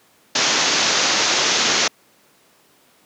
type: low-pass noise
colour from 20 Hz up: white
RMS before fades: -18 dBFS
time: 0.35-1.88 s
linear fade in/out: 5 ms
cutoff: 6800 Hz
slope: 96 dB/octave
effects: pink hiss -55 dBFS RMS until 3.05 s + high-pass 200 Hz 12 dB/octave